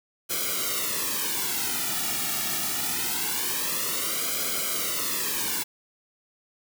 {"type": "noise with flanger", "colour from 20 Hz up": "white", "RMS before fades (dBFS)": -28, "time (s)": [0.29, 5.64], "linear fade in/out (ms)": 20, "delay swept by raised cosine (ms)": [1.1, 1.97], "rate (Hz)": 0.24, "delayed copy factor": -0.95, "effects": []}